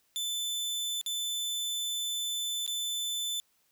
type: tone with dropouts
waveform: sawtooth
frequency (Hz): 3520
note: A7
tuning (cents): 0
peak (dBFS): -28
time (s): 0.16-3.4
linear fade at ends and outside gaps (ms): 0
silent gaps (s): 1.013-1.062 / 2.664-2.677
effects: white hiss -71 dBFS RMS until 3.71 s